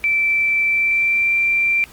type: tone with pitch glide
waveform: sine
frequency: 2331 to 2357 Hz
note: D7 to D7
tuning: -14 to +6 cents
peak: -14 dBFS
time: 0.04-1.84 s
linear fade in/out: 0 ms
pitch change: +20 cents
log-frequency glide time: 0.65-1.35 s
effects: pink hiss -44 dBFS RMS until 1.92 s + Opus 32 kbps